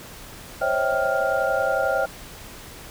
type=tone cluster; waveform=sine; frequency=526 / 557 / 651 / 780 / 1404 Hz; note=C5 / C#5 / E5 / G5 / F6; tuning=+9 / +8 / -22 / -9 / +9 cents; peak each=-26 dBFS; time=0.61-2.06 s; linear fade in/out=10 ms; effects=pink hiss -41 dBFS RMS until 2.9 s